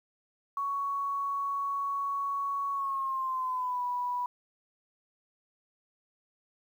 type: tone with pitch glide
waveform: sine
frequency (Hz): 1116 to 982.8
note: C#6 to B5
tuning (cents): +11 to -9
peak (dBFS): -29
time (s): 0.57-4.26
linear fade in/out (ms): 2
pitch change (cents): -220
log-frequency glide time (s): 2.72-3.83
effects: 10-bit